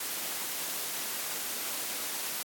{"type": "noise", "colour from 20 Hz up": "white", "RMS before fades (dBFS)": -35, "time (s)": [0, 2.43], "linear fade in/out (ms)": 5, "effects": ["high-pass 200 Hz 12 dB/octave", "AAC 64 kbps"]}